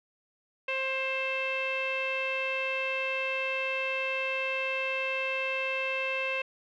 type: tone with low-pass filter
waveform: sawtooth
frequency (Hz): 529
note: C5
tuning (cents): +19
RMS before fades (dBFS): -31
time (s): 0.68-6.42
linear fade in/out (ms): 5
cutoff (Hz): 2600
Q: 7.6
effects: none